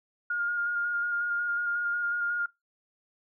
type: tone with vibrato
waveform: sine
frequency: 1418 Hz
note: F6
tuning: 26 cents sharp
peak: -26 dBFS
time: 0.3-2.46 s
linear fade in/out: 5 ms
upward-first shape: square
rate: 5.5 Hz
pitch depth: 14 cents each way
effects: noise-tail reverb RT60 0.2 s tail -22 dB re dry